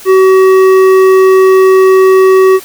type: tone with hard clipping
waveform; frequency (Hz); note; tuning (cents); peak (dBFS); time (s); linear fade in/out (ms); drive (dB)
triangle; 378.7; F#4; +40; -4; 0.05-2.6; 50; 14
effects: white hiss -31 dBFS RMS until 2.64 s